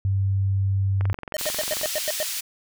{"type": "tone", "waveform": "sine", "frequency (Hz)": 97.4, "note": "G2", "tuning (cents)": -11, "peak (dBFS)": -19, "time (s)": [0.05, 1.13], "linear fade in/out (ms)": 0}
{"type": "click train", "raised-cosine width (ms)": 0.5, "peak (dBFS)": -18, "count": 20, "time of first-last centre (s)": [1.01, 1.858], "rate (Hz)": 22.4}
{"type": "tone bursts", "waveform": "square", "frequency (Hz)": 615, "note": "D#5", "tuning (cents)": -20, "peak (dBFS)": -24, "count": 8, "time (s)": [1.34, 2.229], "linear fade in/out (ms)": 0, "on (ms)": 28, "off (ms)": 95}
{"type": "high-pass noise", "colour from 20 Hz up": "pink", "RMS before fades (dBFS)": -29, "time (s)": [1.38, 2.41], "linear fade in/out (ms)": 10, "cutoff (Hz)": 3300, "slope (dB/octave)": 12}
{"effects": []}